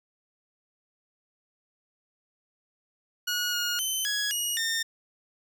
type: tone with pitch steps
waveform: 15% pulse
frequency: 1450 / 1434 / 3067 / 1670 / 2891 / 1819 Hz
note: F#6 / F6 / G7 / G#6 / F#7 / A#6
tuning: -35 / +45 / -38 / +9 / -41 / -43 cents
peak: -20 dBFS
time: 3.27-4.83 s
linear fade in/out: 10 ms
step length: 260 ms
effects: none